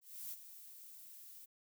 violet noise with ADSR envelope, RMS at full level -44 dBFS, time 0.01-1.46 s, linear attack 310 ms, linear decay 35 ms, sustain -11 dB, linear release 18 ms, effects none

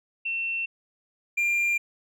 sine / triangle tone pair in turn, 2700 / 2391 Hz, E7 / D7, +41 / +30 cents, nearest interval major second, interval 211 cents, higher first, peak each -26 / -20 dBFS, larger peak second, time 0.25-0.66 / 1.37-1.78 s, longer neither, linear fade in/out 10 ms, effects none

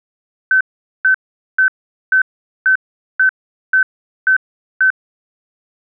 sine tone bursts, 1529 Hz, G6, 44 cents flat, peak -8 dBFS, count 9, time 0.51-4.903 s, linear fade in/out 2 ms, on 97 ms, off 440 ms, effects none

